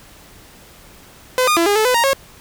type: tone with pitch steps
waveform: sawtooth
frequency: 508 / 1220 / 336.9 / 408.1 / 434.4 / 502 / 934 / 545 Hz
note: B4 / D#6 / E4 / G#4 / A4 / B4 / A#5 / C#5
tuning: +49 / -34 / +38 / -30 / -22 / +28 / +3 / -29 cents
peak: -9 dBFS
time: 1.38-2.132 s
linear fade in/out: 0 ms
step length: 94 ms
effects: pink hiss -44 dBFS RMS until 2.4 s